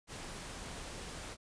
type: noise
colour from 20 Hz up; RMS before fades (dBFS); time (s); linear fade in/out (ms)
pink; -45; 0.07-1.37; 50
effects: resampled to 22050 Hz